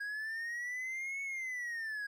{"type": "linear two-way sweep", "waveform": "triangle", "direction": "up then down", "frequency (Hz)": [1637, 2217, 1637], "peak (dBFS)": -35, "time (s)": [0, 2.07], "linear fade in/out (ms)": 10, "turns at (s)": 1.22, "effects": []}